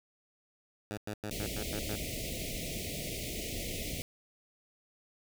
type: tone bursts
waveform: 10% pulse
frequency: 105.3 Hz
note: G#2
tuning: 24 cents sharp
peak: -28 dBFS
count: 7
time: 0.91-1.958 s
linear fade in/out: 0 ms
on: 64 ms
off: 100 ms
type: band-stop noise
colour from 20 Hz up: pink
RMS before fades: -38 dBFS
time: 1.31-4.02 s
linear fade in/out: 0 ms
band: 690 to 2000 Hz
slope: 96 dB/octave
effects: none